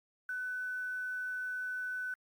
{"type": "tone with quantisation", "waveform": "sine", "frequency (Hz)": 1501, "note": "F#6", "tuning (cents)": 24, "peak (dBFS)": -35, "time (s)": [0.29, 2.14], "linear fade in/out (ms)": 2, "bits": 10, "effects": ["Opus 48 kbps"]}